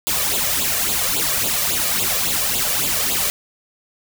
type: noise with flanger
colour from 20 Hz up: white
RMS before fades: -20 dBFS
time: 0.07-3.3 s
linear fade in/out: 0 ms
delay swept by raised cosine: 0.26 to 1.76 ms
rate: 3.6 Hz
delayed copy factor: +0.75
effects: none